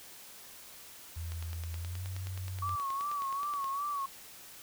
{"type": "tone with pitch glide", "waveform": "sine", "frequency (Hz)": [83.2, 93.39], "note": ["E2", "F#2"], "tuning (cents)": [17, 17], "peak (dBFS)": -36, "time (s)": [1.16, 2.76], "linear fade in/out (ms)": 10, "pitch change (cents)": 200, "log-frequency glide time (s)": [1.75, 2.05]}
{"type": "click train", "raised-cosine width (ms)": 0.2, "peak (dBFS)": -28, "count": 23, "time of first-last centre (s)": [1.32, 3.643], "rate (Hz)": 9.47}
{"type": "tone with vibrato", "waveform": "sine", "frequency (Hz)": 1127, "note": "C#6", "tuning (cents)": 28, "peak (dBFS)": -32, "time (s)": [2.62, 4.06], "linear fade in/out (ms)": 5, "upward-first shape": "sine", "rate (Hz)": 2.6, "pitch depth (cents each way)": 72}
{"effects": ["white hiss -51 dBFS RMS until 4.62 s"]}